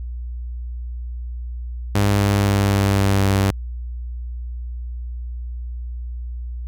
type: tone with pitch steps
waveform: sawtooth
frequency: 101.3 / 100.6 / 99.91 / 99.22 / 98.53 / 97.85 Hz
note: G#2 / G2 / G2 / G2 / G2 / G2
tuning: -43 / +45 / +33 / +21 / +9 / -3 cents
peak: -11 dBFS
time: 1.95-3.51 s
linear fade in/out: 5 ms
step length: 260 ms
effects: added 60 Hz sine -26 dBFS peak until 6.67 s